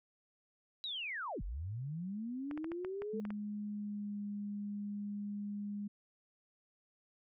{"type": "linear two-way sweep", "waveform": "sine", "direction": "down then up", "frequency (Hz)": [3963, 36.71, 448.5], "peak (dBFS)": -38, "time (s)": [0.84, 3.2], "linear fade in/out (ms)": 0, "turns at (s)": 1.42}
{"type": "clicks", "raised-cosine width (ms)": 0.5, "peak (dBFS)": -31, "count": 8, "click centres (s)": [2.512, 2.576, 2.644, 2.718, 2.848, 3.02, 3.252, 3.305]}
{"type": "tone with pitch glide", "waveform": "sine", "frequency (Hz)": [207.9, 204.7], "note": ["G#3", "G#3"], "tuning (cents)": [2, -25], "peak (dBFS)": -38, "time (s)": [3.13, 5.88], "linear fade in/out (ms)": 10, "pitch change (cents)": -27, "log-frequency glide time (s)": [3.67, 4.2]}
{"effects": []}